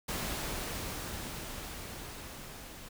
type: noise with level ramp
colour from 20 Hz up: pink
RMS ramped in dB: -35 to -48 dBFS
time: 0.08-2.89 s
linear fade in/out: 10 ms
effects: none